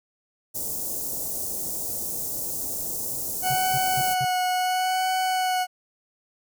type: band-stop noise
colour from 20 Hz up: white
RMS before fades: -30 dBFS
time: 0.54-4.15 s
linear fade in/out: 20 ms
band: 700 to 6400 Hz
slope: 24 dB/octave
type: tone with vibrato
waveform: 40% pulse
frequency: 740 Hz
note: F#5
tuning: in tune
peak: -21 dBFS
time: 3.42-5.67 s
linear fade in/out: 50 ms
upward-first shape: sine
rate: 0.73 Hz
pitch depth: 18 cents each way
type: tone bursts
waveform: triangle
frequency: 132.6 Hz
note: C3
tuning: 23 cents sharp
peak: -27 dBFS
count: 4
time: 3.5-4.25 s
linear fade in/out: 5 ms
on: 45 ms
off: 190 ms
effects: none